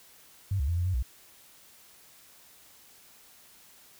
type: tone with pitch steps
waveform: sine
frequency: 97.8 / 68.7 / 85.1 / 87.7 / 92.4 / 61.1 Hz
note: G2 / C#2 / F2 / F2 / F#2 / B1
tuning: -4 / -15 / -44 / +8 / -2 / -18 cents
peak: -25 dBFS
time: 0.51-1.026 s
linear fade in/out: 5 ms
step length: 86 ms
effects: white hiss -56 dBFS RMS until 3.99 s